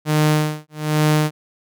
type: tone with tremolo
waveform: sawtooth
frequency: 152.7 Hz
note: D#3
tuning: 32 cents flat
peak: -9 dBFS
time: 0.05-1.31 s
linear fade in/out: 50 ms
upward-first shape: sine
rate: 1.2 Hz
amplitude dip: 100%
effects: none